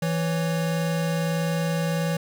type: tone pair together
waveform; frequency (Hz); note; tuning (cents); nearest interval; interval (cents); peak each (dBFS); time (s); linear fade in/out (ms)
square; 165 / 556.5; E3 / C#5; +2 / +7; octave + major sixth; 2105; -24 / -31; 0.02-2.17; 5
effects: none